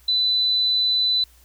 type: tone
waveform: sine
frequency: 3996 Hz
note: B7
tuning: 20 cents sharp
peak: -17 dBFS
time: 0.08-1.24 s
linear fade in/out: 5 ms
effects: added 60 Hz sine -52 dBFS peak until 1.44 s + white hiss -56 dBFS RMS until 1.44 s